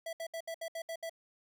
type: tone bursts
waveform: square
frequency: 659.3 Hz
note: E5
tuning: in tune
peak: -38 dBFS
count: 8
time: 0.06-1.096 s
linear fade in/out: 5 ms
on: 70 ms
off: 68 ms
effects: none